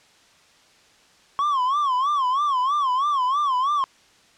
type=tone with vibrato; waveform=triangle; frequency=1089 Hz; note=C#6; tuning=31 cents flat; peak=-17 dBFS; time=1.39-3.84 s; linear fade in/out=0 ms; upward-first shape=sine; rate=3.1 Hz; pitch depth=160 cents each way; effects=white hiss -55 dBFS RMS until 4.37 s + low-pass 6000 Hz 12 dB/octave